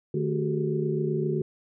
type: tone cluster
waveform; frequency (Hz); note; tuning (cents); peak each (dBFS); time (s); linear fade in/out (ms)
sine; 151.8 / 220.5 / 369.7 / 397.3 / 429.3; D#3 / A3 / F#4 / G4 / A4; -42 / +4 / -1 / +23 / -43; -28 / -33 / -28 / -34 / -36; 0.14-1.42; 5
effects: none